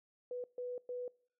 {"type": "tone bursts at uneven times", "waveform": "sine", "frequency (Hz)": 493.9, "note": "B4", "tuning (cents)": 0, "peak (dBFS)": -38, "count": 3, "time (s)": [[0.31, 0.44], [0.58, 0.78], [0.89, 1.08]], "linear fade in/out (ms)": 2, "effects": ["noise-tail reverb RT60 0.5 s tail -24 dB re dry"]}